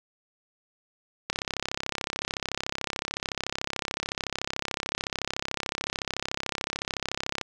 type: click train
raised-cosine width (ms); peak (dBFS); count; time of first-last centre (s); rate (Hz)
0.2; -11; 207; 1.3-7.413; 33.7
effects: none